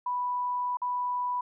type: tone with dropouts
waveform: sine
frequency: 987 Hz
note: B5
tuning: 1 cent flat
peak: -27 dBFS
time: 0.06-1.41 s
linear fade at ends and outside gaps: 5 ms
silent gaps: 0.771-0.817 s
effects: none